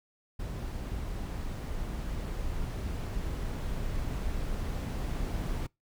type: noise with level ramp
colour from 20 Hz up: brown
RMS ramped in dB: -36 to -32 dBFS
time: 0.39-5.67 s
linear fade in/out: 10 ms
effects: noise-tail reverb RT60 0.2 s tail -25 dB re dry